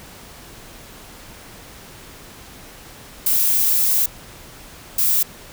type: noise bursts at uneven times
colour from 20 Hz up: violet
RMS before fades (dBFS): -17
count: 2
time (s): 3.26-4.06 / 4.98-5.23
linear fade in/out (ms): 5
effects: pink hiss -41 dBFS RMS until 5.52 s